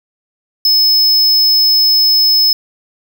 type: tone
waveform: square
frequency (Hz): 5200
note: E8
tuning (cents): -24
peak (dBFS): -8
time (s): 0.65-2.53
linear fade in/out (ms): 2
effects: none